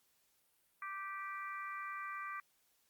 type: harmonic tone with a mistuned harmonic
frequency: 392 Hz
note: G4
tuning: in tune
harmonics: 3 / 4 / 5 / 6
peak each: -43 / -49 / -48 / -52 dBFS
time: 0.82-2.4 s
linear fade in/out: 2 ms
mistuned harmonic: 4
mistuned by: -16 cents
effects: white hiss -75 dBFS RMS until 2.89 s + Opus 48 kbps